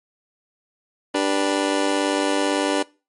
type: chord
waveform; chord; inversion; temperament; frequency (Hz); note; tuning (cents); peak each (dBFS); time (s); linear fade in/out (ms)
25% pulse; G major; second; just; 294 / 392 / 490; D4 / G4 / B4; +2 / 0 / -14; -17 / -22 / -22; 1.14-2.83; 10
effects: noise-tail reverb RT60 0.3 s tail -21 dB re dry + MP3 48 kbps